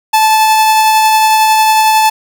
45% pulse tone with tremolo, 872 Hz, A5, 16 cents flat, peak -5 dBFS, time 0.13-2.1 s, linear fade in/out 10 ms, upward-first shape triangle, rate 11 Hz, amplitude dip 25%, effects 7-bit

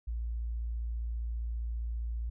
sine tone, 57.5 Hz, A#1, 23 cents flat, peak -32 dBFS, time 0.07-2.3 s, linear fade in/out 10 ms, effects none

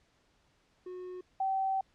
triangle / sine tone pair in turn, 364.5 / 770.1 Hz, F#4 / G5, -26 / -31 cents, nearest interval octave + minor second, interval 1295 cents, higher second, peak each -38 / -28 dBFS, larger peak second, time 0.86-1.21 / 1.4-1.81 s, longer second, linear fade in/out 5 ms, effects pink hiss -70 dBFS RMS until 1.94 s + low-pass 6000 Hz 12 dB/octave

